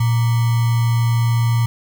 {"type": "tone with sample-and-hold", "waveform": "sine", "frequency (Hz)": 116.54, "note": "A#2", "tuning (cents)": 0, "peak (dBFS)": -13, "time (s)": [0, 1.66], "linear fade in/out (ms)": 5, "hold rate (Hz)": 1050, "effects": []}